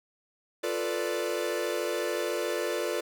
45% pulse chord, B half-diminished seventh, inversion second, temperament equal, 349.2 / 440 / 493.9 / 587.3 Hz, F4 / A4 / B4 / D5, 0 / 0 / 0 / 0 cents, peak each -34 dBFS, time 0.63-3.01 s, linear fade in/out 10 ms, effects none

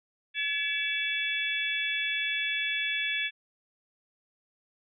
harmonic tone with a mistuned harmonic, 570 Hz, C#5, 48 cents sharp, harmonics 3 / 4 / 5 / 6, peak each -33 / -33 / -33 / -33 dBFS, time 0.34-3.31 s, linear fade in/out 50 ms, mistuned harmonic 5, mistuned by -120 cents, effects none

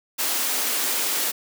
white high-pass noise, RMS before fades -24 dBFS, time 0.18-1.32 s, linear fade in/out 20 ms, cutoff 230 Hz, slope 48 dB/octave, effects none

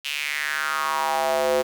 square tone with high-pass filter sweep, 73.4 Hz, D2, in tune, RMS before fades -24 dBFS, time 0.04-1.63 s, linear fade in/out 20 ms, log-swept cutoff 2900 to 460 Hz, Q 4.2, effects 8-bit

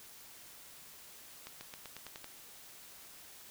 accelerating click train, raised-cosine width 0.2 ms, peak -28 dBFS, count 8, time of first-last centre 1.47-2.244 s, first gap 140 ms, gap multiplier 0.92, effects white hiss -54 dBFS RMS until 3.5 s

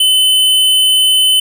square tone, 3034 Hz, F#7, 43 cents sharp, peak -8 dBFS, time 0-1.4 s, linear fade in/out 5 ms, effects none

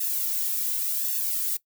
violet noise with flanger, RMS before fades -27 dBFS, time 0-1.57 s, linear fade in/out 5 ms, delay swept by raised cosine 1.1 to 2.2 ms, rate 0.9 Hz, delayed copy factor +0.75, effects noise-tail reverb RT60 0.1 s tail -20 dB re dry

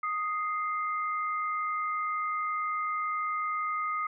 sine tone pair together, 1245.5 / 2093 Hz, D#6 / C7, +1 / 0 cents, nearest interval major sixth, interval 899 cents, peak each -29 / -37 dBFS, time 0.03-4.07 s, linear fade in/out 5 ms, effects none

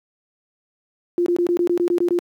sine tone bursts, 349.2 Hz, F4, in tune, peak -15 dBFS, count 10, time 1.18-2.188 s, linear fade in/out 0 ms, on 81 ms, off 22 ms, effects high-pass 200 Hz 12 dB/octave + 9-bit

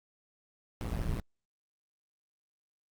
brown noise with amplitude modulation, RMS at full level -30 dBFS, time 0.81-1.2 s, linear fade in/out 0 ms, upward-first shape sine, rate 117 Hz, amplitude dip 85%, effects Opus 48 kbps

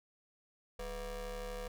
40% pulse ring-modulated tone, 229.8 Hz, A#3, 25 cents flat, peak -36 dBFS, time 0.79-1.68 s, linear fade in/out 5 ms, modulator 266 Hz, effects none

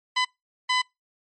15% pulse tone bursts at uneven times, 1006 Hz, B5, 32 cents sharp, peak -14 dBFS, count 2, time 0.16-0.25 / 0.69-0.82 s, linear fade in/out 10 ms, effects noise-tail reverb RT60 0.2 s tail -25 dB re dry + MP3 32 kbps

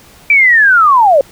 sine linear sweep, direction down, 2349 to 523.3 Hz, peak -4 dBFS, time 0.3-1.21 s, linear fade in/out 2 ms, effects pink hiss -41 dBFS RMS until 1.31 s

